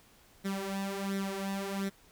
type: tone with flanger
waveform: sawtooth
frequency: 195.8 Hz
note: G3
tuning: 2 cents flat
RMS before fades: -35 dBFS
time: 0.44-1.9 s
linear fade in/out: 20 ms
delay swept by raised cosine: 0.52 to 4.02 ms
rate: 1.4 Hz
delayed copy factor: +0.7
effects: pink hiss -61 dBFS RMS until 2.11 s